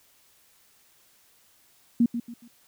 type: tone with echo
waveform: sine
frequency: 236.2 Hz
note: A#3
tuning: 23 cents sharp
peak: -16 dBFS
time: 2-2.06 s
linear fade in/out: 5 ms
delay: 140 ms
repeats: 3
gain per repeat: -10 dB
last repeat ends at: 2.48 s
effects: white hiss -61 dBFS RMS until 2.67 s